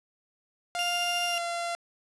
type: tone with pitch glide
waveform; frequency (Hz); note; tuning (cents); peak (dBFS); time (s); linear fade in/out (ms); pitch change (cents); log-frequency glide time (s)
sawtooth; 702 to 687.2; F5 to F5; +9 to -28; -26; 0.75-1.75; 0; -37; 1.27-1.38
type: tone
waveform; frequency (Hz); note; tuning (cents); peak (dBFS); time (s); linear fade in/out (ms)
35% pulse; 2794; F7; 0; -27; 0.79-1.38; 0
effects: resampled to 24000 Hz + 9-bit